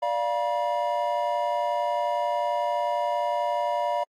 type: chord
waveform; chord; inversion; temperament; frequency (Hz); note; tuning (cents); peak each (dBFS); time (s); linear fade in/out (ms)
triangle; B diminished; first; equal with one note detuned; 587.3 / 698.5 / 963; D5 / F5 / B5; 0 / 0 / -44; -26; 0.02-4.04; 10
effects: AAC 64 kbps